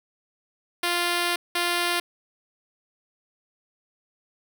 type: tone bursts at uneven times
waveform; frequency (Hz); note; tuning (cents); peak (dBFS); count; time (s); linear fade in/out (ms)
5% pulse; 348.8; F4; -2; -11; 2; 0.83-1.36 / 1.55-2; 5
effects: none